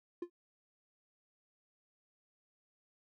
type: tone with exponential decay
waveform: triangle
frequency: 349 Hz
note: F4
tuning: 1 cent flat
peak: -31 dBFS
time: 0.22-0.3 s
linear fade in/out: 5 ms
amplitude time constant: 16 ms
effects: none